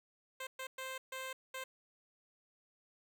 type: tone bursts at uneven times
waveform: 10% pulse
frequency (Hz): 523.3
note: C5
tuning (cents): 0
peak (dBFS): -33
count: 5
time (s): 0.4-0.47 / 0.59-0.67 / 0.78-0.98 / 1.12-1.33 / 1.54-1.64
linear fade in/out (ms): 5
effects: none